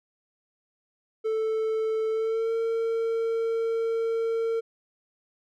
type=tone with pitch glide; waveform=triangle; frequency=440.5 to 455 Hz; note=A4 to A#4; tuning=+2 to -42 cents; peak=-22 dBFS; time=1.24-4.61 s; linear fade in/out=20 ms; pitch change=+56 cents; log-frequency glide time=2.1-2.54 s; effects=none